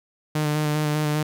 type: tone with vibrato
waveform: sawtooth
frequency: 151.1 Hz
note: D3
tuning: 50 cents sharp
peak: -17 dBFS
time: 0.35-1.23 s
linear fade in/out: 5 ms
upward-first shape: square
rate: 5 Hz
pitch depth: 17 cents each way
effects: none